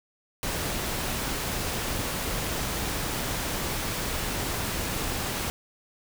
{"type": "noise", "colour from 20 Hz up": "pink", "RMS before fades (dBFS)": -30, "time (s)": [0.43, 5.5], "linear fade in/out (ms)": 0, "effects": []}